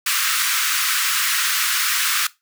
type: high-pass noise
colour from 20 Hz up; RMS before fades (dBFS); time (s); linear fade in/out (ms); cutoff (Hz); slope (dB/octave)
pink; -20; 0.06-2.27; 5; 1200; 48
effects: noise-tail reverb RT60 0.2 s tail -18 dB re dry